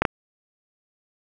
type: clicks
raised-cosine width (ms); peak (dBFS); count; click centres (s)
0.5; -3; 2; 0.02 / 0.052
effects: none